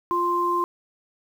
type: tone pair together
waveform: sine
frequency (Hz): 349.2 / 1046.4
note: F4 / C6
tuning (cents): 0 / 0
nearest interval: octave + perfect fifth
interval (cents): 1900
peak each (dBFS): -26 / -21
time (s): 0.11-0.64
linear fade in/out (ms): 0
effects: 8-bit